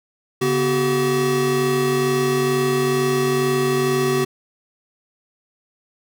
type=tone cluster; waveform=square; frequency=140.9 / 248.2 / 380.5 Hz; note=C#3 / B3 / F#4; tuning=+29 / +9 / +48 cents; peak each=-25 / -26 / -19 dBFS; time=0.41-4.25 s; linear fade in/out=10 ms; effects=none